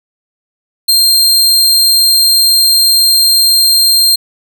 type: tone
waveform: sawtooth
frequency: 4186 Hz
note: C8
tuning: in tune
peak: -3 dBFS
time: 0.88-4.16 s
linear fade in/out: 10 ms
effects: none